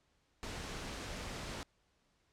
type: noise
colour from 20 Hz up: pink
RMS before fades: -43 dBFS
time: 0.43-1.63 s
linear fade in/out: 0 ms
effects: pink hiss -75 dBFS RMS until 2.32 s + low-pass 7000 Hz 12 dB/octave